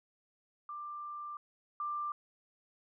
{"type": "tone pair in turn", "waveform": "sine", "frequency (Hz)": [1185, 1185], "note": ["D6", "D6"], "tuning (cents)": [15, 15], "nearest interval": "unison", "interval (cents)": 0, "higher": "neither", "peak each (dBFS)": [-40, -34], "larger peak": "second", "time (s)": [[0.69, 1.37], [1.8, 2.12]], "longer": "first", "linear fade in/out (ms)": 2, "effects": []}